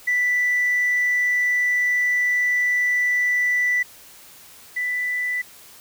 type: tone pair in turn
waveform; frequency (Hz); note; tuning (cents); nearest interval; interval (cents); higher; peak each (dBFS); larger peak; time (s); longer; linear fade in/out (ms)
sine; 1975.5 / 1983.7; B6 / B6; 0 / +7; unison; 7; second; -16 / -21; first; 0.07-3.83 / 4.76-5.42; first; 10
effects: tanh soft clip ceiling -14 dBFS + white hiss -46 dBFS RMS until 5.8 s